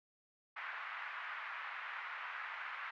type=band-pass noise; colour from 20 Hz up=pink; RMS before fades=-45 dBFS; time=0.56-2.91 s; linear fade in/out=10 ms; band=1100 to 2200 Hz; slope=24 dB/octave; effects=none